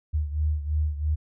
sine beating tone pair, 75.3 / 78.3 Hz, D2 / D#2, +44 / +11 cents, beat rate 3 Hz, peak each -24 / -29 dBFS, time 0.13-1.16 s, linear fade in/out 20 ms, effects none

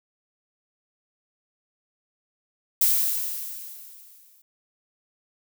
violet noise with exponential decay, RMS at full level -18 dBFS, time 2.81-4.42 s, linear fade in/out 5 ms, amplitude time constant 350 ms, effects none

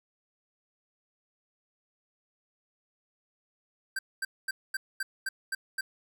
square tone bursts, 1568 Hz, G6, in tune, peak -30 dBFS, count 8, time 3.96-5.81 s, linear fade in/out 5 ms, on 30 ms, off 230 ms, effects none

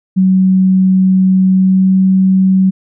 sine tone with pitch glide, 187.9 to 189.21 Hz, F#3 to F#3, +27 to +39 cents, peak -6 dBFS, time 0.16-2.71 s, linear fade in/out 20 ms, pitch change +12 cents, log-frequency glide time 1.51-1.96 s, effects none

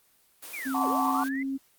white high-pass noise, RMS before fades -42 dBFS, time 0.42-1.29 s, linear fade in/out 10 ms, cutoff 250 Hz, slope 48 dB/octave
sine linear two-way sweep, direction down then up, 2489 to 370 to 2094 Hz, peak -34 dBFS, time 0.53-1.43 s, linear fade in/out 5 ms, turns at 0.88 s
sine tone with pitch glide, 266.6 to 269.9 Hz, C4 to C#4, +33 to -46 cents, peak -28 dBFS, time 0.65-1.58 s, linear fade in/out 20 ms, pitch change +21 cents, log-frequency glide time 1.06-1.31 s
sine chord, D dominant seventh, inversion first, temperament equal with one note detuned, 740 / 880 / 1046.5 / 1147.2 Hz, F#5 / A5 / C6 / D6, 0 / 0 / 0 / -41 cents, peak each -31 / -31 / -33 / -28 dBFS, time 0.74-1.24 s, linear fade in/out 5 ms
effects white hiss -64 dBFS RMS until 1.78 s + Opus 24 kbps

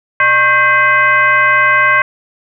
sine tone with frequency modulation, 1569 Hz, G6, 1 cent sharp, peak -7 dBFS, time 0.2-2.02 s, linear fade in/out 2 ms, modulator 482 Hz, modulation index 1.3, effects none

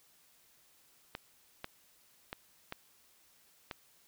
clicks, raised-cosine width 0.3 ms, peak -23 dBFS, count 5, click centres 1.151 / 1.644 / 2.329 / 2.724 / 3.712 s, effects white hiss -66 dBFS RMS until 4.07 s

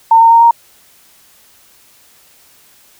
sine tone with pitch steps, 907 / 915.4 / 923.9 / 932.5 Hz, A#5 / A#5 / A#5 / A#5, -48 / -32 / -16 / 0 cents, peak -3 dBFS, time 0.11-0.51 s, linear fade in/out 5 ms, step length 100 ms, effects white hiss -47 dBFS RMS until 2.99 s

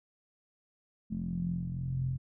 10% pulse tone with low-pass filter sweep, 43.65 Hz, F1, in tune, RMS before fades -34 dBFS, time 1.1-2.18 s, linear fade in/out 20 ms, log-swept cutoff 210 to 120 Hz, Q 8.1, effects none

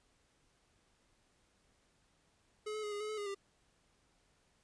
square tone with pitch steps, 425.8 / 430.1 / 418.3 / 410.9 / 425.9 / 430.9 / 410.6 / 396.8 Hz, G#4 / A4 / G#4 / G#4 / G#4 / A4 / G#4 / G4, +43 / -39 / +12 / -18 / +44 / -36 / -20 / +21 cents, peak -39 dBFS, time 2.66-3.348 s, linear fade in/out 10 ms, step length 86 ms, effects pink hiss -73 dBFS RMS until 4.63 s + resampled to 22050 Hz

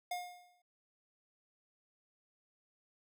square tone with exponential decay, 714 Hz, F5, 38 cents sharp, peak -35 dBFS, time 0.11-0.62 s, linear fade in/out 5 ms, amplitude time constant 110 ms, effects none

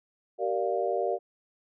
sine chord, G minor seventh, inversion none, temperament equal with one note detuned, 384.8 / 466.2 / 587.3 / 698.5 Hz, G4 / Bb4 / D5 / F5, -32 / 0 / 0 / 0 cents, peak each -31 dBFS, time 0.38-1.19 s, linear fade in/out 50 ms, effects none

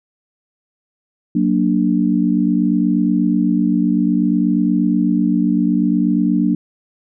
sine chord, Gb augmented, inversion none, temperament equal, 185 / 233.1 / 293.7 Hz, Gb3 / Bb3 / D4, 0 / 0 / 0 cents, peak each -17 dBFS, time 1.35-6.55 s, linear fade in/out 5 ms, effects none

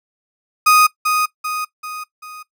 35% pulse tone with echo, 1244.5 Hz, D#6, in tune, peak -7 dBFS, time 0.66-0.87 s, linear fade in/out 10 ms, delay 390 ms, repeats 4, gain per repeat -6 dB, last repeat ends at 2.43 s, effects noise-tail reverb RT60 0.1 s tail -18 dB re dry

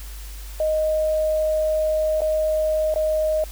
sine tone with dropouts, 622.3 Hz, D#5, in tune, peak -18 dBFS, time 0.6-3.44 s, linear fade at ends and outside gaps 2 ms, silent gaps 2.207-2.217 / 2.941-2.959 s, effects added 50 Hz sine -33 dBFS peak until 3.51 s + white hiss -43 dBFS RMS until 3.51 s

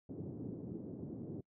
white band-pass noise, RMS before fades -45 dBFS, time 0.09-1.41 s, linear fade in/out 5 ms, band 100 to 350 Hz, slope 24 dB/octave, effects noise-tail reverb RT60 0.1 s tail -25 dB re dry

